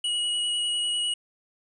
square tone with vibrato, 2912 Hz, F#7, 28 cents flat, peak -25 dBFS, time 0.04-1.14 s, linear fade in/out 5 ms, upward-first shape square, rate 10 Hz, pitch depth 9 cents each way, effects resampled to 24000 Hz

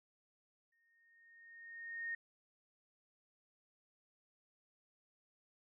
sine tone with exponential growth, 1848 Hz, A#6, 16 cents flat, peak -37 dBFS, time 0.72-2.15 s, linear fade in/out 5 ms, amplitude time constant 310 ms, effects none

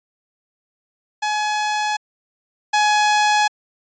sawtooth tone pair in turn, 845 / 841.1 Hz, G#5 / G#5, +30 / +22 cents, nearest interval unison, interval 8 cents, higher first, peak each -15 / -10 dBFS, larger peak second, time 1.22-1.97 / 2.73-3.48 s, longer neither, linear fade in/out 10 ms, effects resampled to 16000 Hz

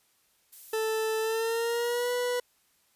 violet noise, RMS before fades -45 dBFS, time 0.52-2.15 s, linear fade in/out 10 ms
40% pulse tone with pitch glide, 440 to 491 Hz, A4 to B4, 0 to -10 cents, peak -26 dBFS, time 0.73-2.4 s, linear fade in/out 5 ms, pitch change +190 cents, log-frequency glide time 1.2-2.11 s
effects white hiss -68 dBFS RMS until 2.95 s + resampled to 32000 Hz

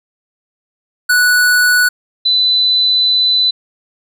square / sine tone pair in turn, 1476 / 4002 Hz, F#6 / B7, -5 / +22 cents, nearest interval octave + perfect fourth, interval 1727 cents, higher second, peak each -9 dBFS, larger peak neither, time 1.09-1.89 / 2.25-3.51 s, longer second, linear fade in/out 10 ms, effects none

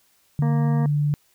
sine tone, 146.83 Hz, D3, in tune, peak -18 dBFS, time 0.39-1.14 s, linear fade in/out 0 ms
harmonic tone, 233.1 Hz, A#3, in tune, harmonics 1 / 2 / 3 / 4 / 5 / 7 / 8, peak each -25 / -34 / -35 / -37 / -41 / -47 / -46 dBFS, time 0.42-0.86 s, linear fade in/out 2 ms
effects white hiss -62 dBFS RMS until 1.34 s

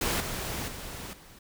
pink noise with level steps, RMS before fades -28 / -34 / -40 / -52 dBFS, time 0.01-1.39 s, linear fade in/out 5 ms, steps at 0.2 / 0.68 / 1.13 s, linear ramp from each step 2 ms, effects none

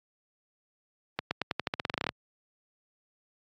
accelerating click train, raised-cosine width 0.3 ms, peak -12 dBFS, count 16, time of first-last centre 1.19-2.091 s, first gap 120 ms, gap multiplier 0.89, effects high-pass 100 Hz 12 dB/octave + AAC 48 kbps

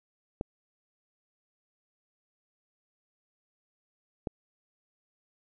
clicks, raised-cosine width 2 ms, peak -18 / -18 dBFS, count 2, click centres 0.411 / 4.272 s, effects none

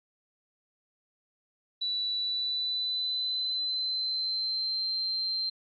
sine tone with pitch glide, 3951 to 4138 Hz, B7 to C8, 0 to -20 cents, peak -28 dBFS, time 1.81-5.5 s, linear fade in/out 10 ms, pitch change +80 cents, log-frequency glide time 2.2-4.87 s, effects AAC 32 kbps

